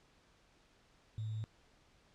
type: tone with sample-and-hold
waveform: sine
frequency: 108.9 Hz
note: A2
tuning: 17 cents flat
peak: -37 dBFS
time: 1.18-1.44 s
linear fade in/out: 0 ms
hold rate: 3675 Hz
effects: pink hiss -68 dBFS RMS until 2.14 s + low-pass 6000 Hz 12 dB/octave